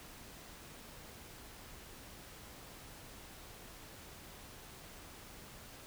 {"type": "silence", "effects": ["pink hiss -53 dBFS RMS until 5.86 s"]}